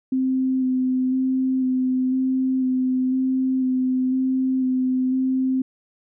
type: tone with vibrato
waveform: sine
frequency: 258.8 Hz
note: C4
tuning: 19 cents flat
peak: -18 dBFS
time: 0.12-5.62 s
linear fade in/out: 5 ms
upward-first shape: square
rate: 1 Hz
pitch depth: 13 cents each way
effects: none

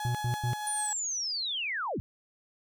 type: tone with tremolo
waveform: 35% pulse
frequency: 843 Hz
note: G#5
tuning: 26 cents sharp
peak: -31 dBFS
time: 0-0.93 s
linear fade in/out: 2 ms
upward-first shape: sine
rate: 6.5 Hz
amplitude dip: 25%
type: tone bursts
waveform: triangle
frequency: 121.3 Hz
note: B2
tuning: 31 cents flat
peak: -25 dBFS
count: 3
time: 0.05-0.533 s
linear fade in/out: 0 ms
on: 97 ms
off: 96 ms
type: linear sweep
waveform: sine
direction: down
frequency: 9450 to 61.9 Hz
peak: -30 dBFS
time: 0.67-2 s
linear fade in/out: 0 ms
effects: none

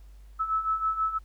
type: beating tone pair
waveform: sine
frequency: 1300 / 1306.2 Hz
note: E6 / E6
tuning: -24 / -16 cents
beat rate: 6.2 Hz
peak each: -31 / -26 dBFS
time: 0.39-1.19 s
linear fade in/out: 20 ms
effects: added 50 Hz sine -46 dBFS peak until 1.24 s + pink hiss -66 dBFS RMS until 1.24 s

